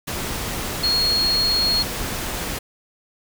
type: tone in noise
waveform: sine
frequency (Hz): 4300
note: C8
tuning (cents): +47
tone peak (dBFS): -17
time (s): 0.83-1.83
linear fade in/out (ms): 10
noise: pink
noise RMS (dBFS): -27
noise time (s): 0.07-2.59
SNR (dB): +7
effects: none